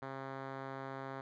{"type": "tone with low-pass filter", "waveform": "5% pulse", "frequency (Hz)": 134.6, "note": "C3", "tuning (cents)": 49, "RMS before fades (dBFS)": -44, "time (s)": [0.02, 1.21], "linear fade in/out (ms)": 2, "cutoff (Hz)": 1900, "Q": 0.62, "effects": []}